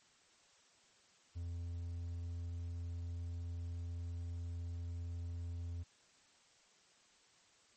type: tone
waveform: triangle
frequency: 85.7 Hz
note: F2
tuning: 32 cents flat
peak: -38 dBFS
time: 1.35-5.84 s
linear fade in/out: 20 ms
effects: white hiss -68 dBFS RMS until 7.76 s + MP3 32 kbps